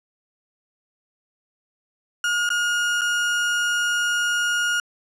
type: tone with dropouts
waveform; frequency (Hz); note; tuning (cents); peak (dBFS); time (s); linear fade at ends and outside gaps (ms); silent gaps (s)
35% pulse; 1430; F6; +41; -18; 2.24-4.8; 2; 2.491-2.502 / 3.011-3.016
effects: low-pass 9000 Hz 12 dB/octave